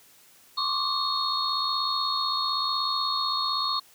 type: tone cluster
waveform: sine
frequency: 1057 / 1138 / 1194 / 3695 / 4317 Hz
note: C6 / C#6 / D6 / A#7 / C#8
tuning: +17 / +45 / +28 / -16 / -47 cents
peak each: -32 / -31 / -34 / -32 / -28 dBFS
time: 0.57-3.8 s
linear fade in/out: 10 ms
effects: white hiss -56 dBFS RMS until 3.94 s + high-pass 80 Hz 12 dB/octave